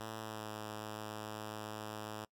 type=tone with pitch glide; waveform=5% pulse; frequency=110 to 107.3 Hz; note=A2 to A2; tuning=0 to -43 cents; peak=-31 dBFS; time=0-2.25 s; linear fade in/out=5 ms; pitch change=-43 cents; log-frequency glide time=0.19-0.49 s; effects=noise-tail reverb RT60 0.1 s tail -24 dB re dry